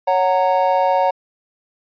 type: chord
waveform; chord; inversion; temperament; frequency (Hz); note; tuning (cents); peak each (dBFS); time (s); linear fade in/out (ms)
triangle; F# major; second; just; 555 / 740 / 925; C#5 / F#5 / A#5; +2 / 0 / -14; -16; 0.07-1.11; 10
effects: resampled to 11025 Hz